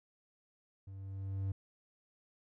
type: tone with level ramp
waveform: triangle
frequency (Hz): 97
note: G2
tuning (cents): -18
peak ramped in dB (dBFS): -44 to -30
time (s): 0.87-1.52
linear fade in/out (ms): 5
effects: none